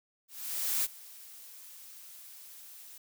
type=noise with ADSR envelope; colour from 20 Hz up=blue; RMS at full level=-29 dBFS; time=0.28-2.98 s; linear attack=560 ms; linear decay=32 ms; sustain=-21 dB; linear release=5 ms; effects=none